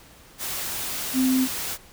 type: tone in noise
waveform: sine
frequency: 259.3 Hz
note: C4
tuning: 15 cents flat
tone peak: -18 dBFS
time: 1.13-1.48 s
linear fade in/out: 50 ms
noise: white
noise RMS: -30 dBFS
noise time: 0.38-1.78 s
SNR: +9 dB
effects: pink hiss -50 dBFS RMS until 1.92 s